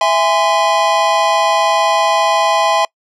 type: chord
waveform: square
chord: E augmented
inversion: none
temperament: just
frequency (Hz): 659.3 / 824.1 / 1030.1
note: E5 / G#5 / B#5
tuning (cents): 0 / -14 / -27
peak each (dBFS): -16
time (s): 0.01-2.85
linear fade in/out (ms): 2
effects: noise-tail reverb RT60 0.1 s tail -26 dB re dry + low-pass 6000 Hz 12 dB/octave